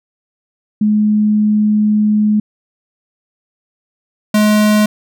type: tone pair in turn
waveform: sine / square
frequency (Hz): 211.5 / 211.5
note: G#3 / G#3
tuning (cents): +32 / +32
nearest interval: unison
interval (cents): 0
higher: neither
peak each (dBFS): -9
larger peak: neither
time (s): 0.81-2.4 / 4.34-4.86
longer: first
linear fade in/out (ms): 5
effects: none